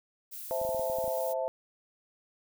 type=noise; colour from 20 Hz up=violet; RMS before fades=-42 dBFS; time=0.31-1.34 s; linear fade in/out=20 ms
type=chord; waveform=sine; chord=A minor; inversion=first; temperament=equal; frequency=523.3 / 659.3 / 880 Hz; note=C5 / E5 / A5; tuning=0 / 0 / 0 cents; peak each=-32 / -32 / -38 dBFS; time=0.51-1.48 s; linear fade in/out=0 ms
type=clicks; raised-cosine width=3 ms; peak=-34 dBFS; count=9; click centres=0.615 / 0.65 / 0.691 / 0.747 / 0.795 / 0.899 / 0.986 / 1.042 / 1.079 s
effects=none